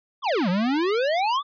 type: exponential two-way sweep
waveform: square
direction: down then up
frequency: 1203 to 171.6 to 1203 Hz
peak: -21 dBFS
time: 0.22-1.43 s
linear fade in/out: 50 ms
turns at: 0.49 s
effects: resampled to 11025 Hz